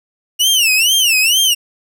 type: tone with vibrato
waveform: sawtooth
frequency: 2829 Hz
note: F7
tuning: 22 cents sharp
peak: -7 dBFS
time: 0.39-1.55 s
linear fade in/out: 20 ms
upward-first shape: sine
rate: 2.2 Hz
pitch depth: 210 cents each way
effects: none